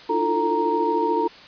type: tone cluster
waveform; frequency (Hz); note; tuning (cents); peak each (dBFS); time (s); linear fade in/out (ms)
sine; 303.4 / 338.4 / 352.1 / 444.9 / 933; D#4 / E4 / F4 / A4 / A#5; -44 / +45 / +14 / +19 / +1; -28 / -28 / -28 / -24 / -22; 0.09-1.28; 10
effects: white hiss -44 dBFS RMS until 1.47 s + resampled to 11025 Hz